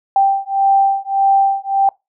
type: beating tone pair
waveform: sine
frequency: 784 / 785.7 Hz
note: G5 / G5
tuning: 0 / +4 cents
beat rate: 1.7 Hz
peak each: -14 dBFS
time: 0.16-1.89 s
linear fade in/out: 2 ms
effects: noise-tail reverb RT60 0.2 s tail -23 dB re dry